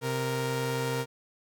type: tone pair together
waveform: sawtooth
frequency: 130.81 / 466.2 Hz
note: C3 / A#4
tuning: 0 / 0 cents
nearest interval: octave + minor seventh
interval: 2200 cents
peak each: -27 dBFS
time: 0.01-1.06 s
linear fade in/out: 50 ms
effects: none